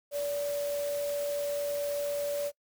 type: tone in noise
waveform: sine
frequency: 576 Hz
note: D5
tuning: 34 cents flat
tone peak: -29 dBFS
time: 0.11-2.52 s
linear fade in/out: 50 ms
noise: white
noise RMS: -43 dBFS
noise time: 0.11-2.52 s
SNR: +11 dB
effects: noise-tail reverb RT60 0.1 s tail -21 dB re dry